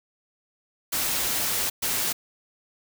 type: noise bursts at uneven times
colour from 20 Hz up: white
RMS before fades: -26 dBFS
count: 2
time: 0.92-1.7 / 1.82-2.13 s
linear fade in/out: 10 ms
effects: none